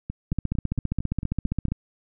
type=two click trains; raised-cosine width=5 ms; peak=-12 / -18 dBFS; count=22 / 8; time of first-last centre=0.32-1.72 / 0.1-1.684 s; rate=15 / 4.42 Hz; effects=none